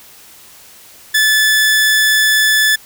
sawtooth tone, 1736 Hz, A6, 24 cents flat, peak -6 dBFS, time 1.14-2.76 s, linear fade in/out 10 ms, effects white hiss -41 dBFS RMS until 2.85 s

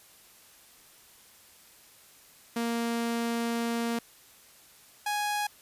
sawtooth tone pair in turn, 233.1 / 830.7 Hz, A#3 / G#5, 0 / 0 cents, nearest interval octave + minor seventh, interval 2200 cents, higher second, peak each -24 dBFS, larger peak neither, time 2.56-3.99 / 5.06-5.47 s, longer first, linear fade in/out 5 ms, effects white hiss -56 dBFS RMS until 5.61 s + resampled to 32000 Hz

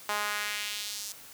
sawtooth tone with high-pass filter sweep, 207.7 Hz, G#3, in tune, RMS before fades -34 dBFS, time 0.09-1.12 s, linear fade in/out 0 ms, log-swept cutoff 910 to 6300 Hz, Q 1.4, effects white hiss -49 dBFS RMS until 1.33 s

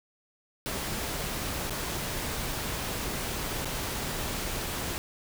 pink noise with dropouts, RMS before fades -33 dBFS, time 0.66-4.98 s, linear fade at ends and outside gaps 0 ms, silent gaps 1.697-1.706 / 3.647-3.655 s, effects none

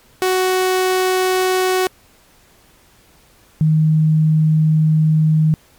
sawtooth / sine tone pair in turn, 371.6 / 156.24 Hz, F#4 / D#3, +7 / +8 cents, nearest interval octave + minor third, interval 1499 cents, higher first, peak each -10 dBFS, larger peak neither, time 0.22-1.87 / 3.61-5.54 s, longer second, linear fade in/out 0 ms, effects pink hiss -51 dBFS RMS until 5.78 s + MP3 96 kbps

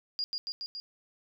sine tone with echo, 4836 Hz, D8, 50 cents sharp, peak -29 dBFS, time 0.19-0.24 s, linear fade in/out 0 ms, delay 140 ms, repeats 4, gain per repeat -2 dB, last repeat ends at 0.8 s, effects none

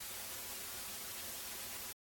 white noise with comb filter, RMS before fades -45 dBFS, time 0-1.93 s, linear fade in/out 10 ms, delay 6.6 ms, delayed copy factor -0.75, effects AAC 64 kbps

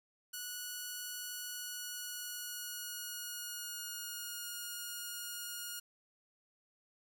5% pulse tone with pitch glide, 1469 to 1431.3 Hz, F#6 to F6, -13 to +42 cents, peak -30 dBFS, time 0.33-5.8 s, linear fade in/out 10 ms, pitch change -45 cents, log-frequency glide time 1.33-4.45 s, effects none

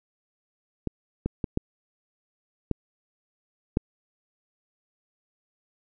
clicks, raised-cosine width 3 ms, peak -14 / -13 / -14 / -11 / -11 / -8 dBFS, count 6, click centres 0.873 / 1.26 / 1.442 / 1.574 / 2.713 / 3.771 s, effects none

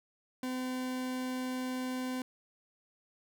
40% pulse tone, 255.3 Hz, C4, 42 cents flat, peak -33 dBFS, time 0.43-2.22 s, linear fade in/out 2 ms, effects none

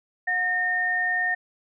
sine tone pair together, 726 / 1829.4 Hz, F#5 / A#6, -33 / -33 cents, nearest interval octave + major third, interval 1600 cents, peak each -30 / -22 dBFS, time 0.27-1.35 s, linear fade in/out 10 ms, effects none

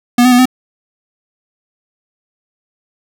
square tone with pitch steps, 242.8 / 251.9 / 245.5 / 254.8 Hz, B3 / B3 / B3 / C4, -29 / +34 / -10 / -46 cents, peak -6 dBFS, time 0.18-0.456 s, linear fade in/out 5 ms, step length 69 ms, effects none

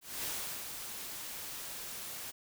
white noise with ADSR envelope, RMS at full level -37 dBFS, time 0.01-2.32 s, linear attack 230 ms, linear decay 400 ms, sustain -6 dB, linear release 23 ms, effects none

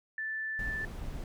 sine tone with vibrato, 1760 Hz, A6, in tune, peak -33 dBFS, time 0.18-0.85 s, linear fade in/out 2 ms, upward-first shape triangle, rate 20 Hz, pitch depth 10 cents each way
brown noise, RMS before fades -39 dBFS, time 0.59-1.24 s, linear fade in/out 2 ms
effects none

